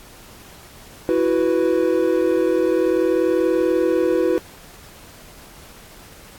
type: chord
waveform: triangle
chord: E suspended second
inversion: none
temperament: equal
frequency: 329.6 / 370 / 493.9 Hz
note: E4 / F#4 / B4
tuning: 0 / 0 / 0 cents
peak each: -18 dBFS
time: 1.09-4.38 s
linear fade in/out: 0 ms
effects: pink hiss -44 dBFS RMS until 6.38 s + AAC 64 kbps